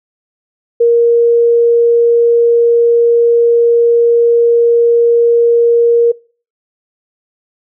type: tone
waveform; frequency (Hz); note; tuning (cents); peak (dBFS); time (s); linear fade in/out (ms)
sine; 469.5; A#4; +12; -5; 0.8-6.12; 10
effects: noise-tail reverb RT60 0.4 s tail -24 dB re dry